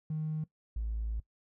triangle tone pair in turn, 155.56 / 55 Hz, D#3 / A1, 0 / 0 cents, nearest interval octave + tritone, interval 1800 cents, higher first, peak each -28 dBFS, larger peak neither, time 0.1-0.44 / 0.76-1.2 s, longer second, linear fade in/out 5 ms, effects noise-tail reverb RT60 0.1 s tail -21 dB re dry + tanh soft clip ceiling -29 dBFS

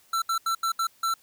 square tone bursts at uneven times, 1341 Hz, E6, 29 cents sharp, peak -24 dBFS, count 6, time 0.13-0.22 / 0.29-0.38 / 0.46-0.55 / 0.63-0.72 / 0.79-0.87 / 1.03-1.14 s, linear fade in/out 5 ms, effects white hiss -60 dBFS RMS until 1.22 s

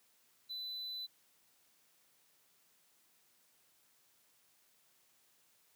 triangle tone, 4000 Hz, B7, 21 cents sharp, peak -39 dBFS, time 0.49-1.07 s, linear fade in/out 20 ms, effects white hiss -71 dBFS RMS until 5.75 s + high-pass 100 Hz 12 dB/octave

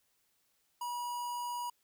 square tone with notch filter, 967 Hz, B5, 37 cents flat, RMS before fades -38 dBFS, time 0.81-1.7 s, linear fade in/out 5 ms, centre 3600 Hz, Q 1.5, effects white hiss -75 dBFS RMS until 1.83 s

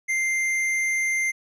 sine tone with hard clipping, 2093 Hz, C7, in tune, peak -23 dBFS, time 0.08-1.32 s, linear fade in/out 20 ms, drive 9 dB, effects none

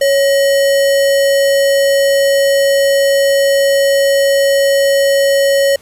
sine tone with sample-and-hold, 554.4 Hz, C#5, in tune, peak -8 dBFS, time 0.01-5.76 s, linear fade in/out 5 ms, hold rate 2450 Hz, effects pink hiss -45 dBFS RMS until 5.81 s + resampled to 32000 Hz

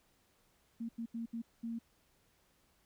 sine tone bursts at uneven times, 230.3 Hz, A#3, 21 cents flat, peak -37 dBFS, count 5, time 0.8-0.89 / 0.98-1.06 / 1.14-1.26 / 1.33-1.42 / 1.63-1.79 s, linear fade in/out 10 ms, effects pink hiss -72 dBFS RMS until 2.85 s

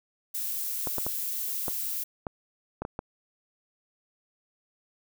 violet noise, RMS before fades -32 dBFS, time 0.34-2.04 s, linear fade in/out 10 ms
clicks, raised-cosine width 1 ms, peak -18 dBFS, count 8, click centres 0.872 / 0.983 / 1.066 / 1.682 / 2.268 / 2.82 / 2.851 / 2.991 s
effects none

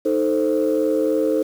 sine chord, A diminished, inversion second, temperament equal, 311.1 / 440 / 523.3 Hz, Eb4 / A4 / C5, 0 / 0 / 0 cents, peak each -20 dBFS, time 0.05-1.43 s, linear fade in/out 10 ms, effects tanh soft clip ceiling -10 dBFS + 7-bit

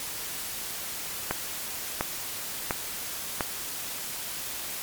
click train, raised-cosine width 0.5 ms, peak -10 dBFS, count 4, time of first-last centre 1.31-3.408 s, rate 1.43 Hz, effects white hiss -35 dBFS RMS until 4.82 s + MP3 96 kbps

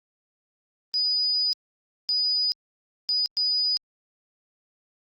sine tone bursts at uneven times, 4954 Hz, D#8, 8 cents flat, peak -21 dBFS, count 4, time 0.94-1.53 / 2.09-2.52 / 3.09-3.26 / 3.37-3.77 s, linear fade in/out 0 ms, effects Opus 32 kbps

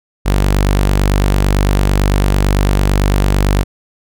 sawtooth tone, 48.95 Hz, G1, 2 cents flat, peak -6 dBFS, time 0.25-3.64 s, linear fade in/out 20 ms, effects none

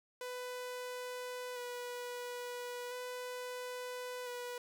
sawtooth tone with vibrato, 493.9 Hz, B4, in tune, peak -37 dBFS, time 0.21-4.58 s, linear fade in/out 2 ms, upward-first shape square, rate 0.37 Hz, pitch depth 15 cents each way, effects none

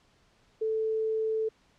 sine tone, 440 Hz, A4, in tune, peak -26 dBFS, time 0.61-1.49 s, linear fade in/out 10 ms, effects pink hiss -65 dBFS RMS until 1.78 s + low-pass 6000 Hz 12 dB/octave

